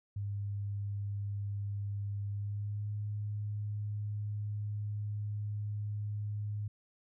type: tone with pitch glide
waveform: sine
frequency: 101.2 to 104.29 Hz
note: G#2 to G#2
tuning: -44 to +8 cents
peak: -34 dBFS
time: 0.16-6.68 s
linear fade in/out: 5 ms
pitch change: +52 cents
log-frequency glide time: 2.27-2.9 s
effects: none